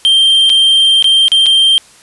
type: tone with dropouts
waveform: triangle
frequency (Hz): 3161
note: G7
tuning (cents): +14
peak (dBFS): -4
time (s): 0.05-1.78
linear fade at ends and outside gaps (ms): 0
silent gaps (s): 0.495-0.5 / 1.025-1.043 / 1.282-1.318 / 1.46-1.465
effects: white hiss -42 dBFS RMS until 2.02 s + resampled to 24000 Hz